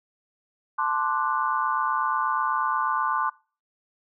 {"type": "chord", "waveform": "sine", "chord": "D dominant seventh", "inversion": "second", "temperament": "equal", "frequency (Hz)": [880, 1046.5, 1174.7, 1480], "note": ["A5", "C6", "D6", "F#6"], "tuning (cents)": [0, 0, 0, 0], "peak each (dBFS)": [-29, -26, -27, -31], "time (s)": [0.78, 3.3], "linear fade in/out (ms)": 10, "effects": ["noise-tail reverb RT60 0.4 s tail -25 dB re dry"]}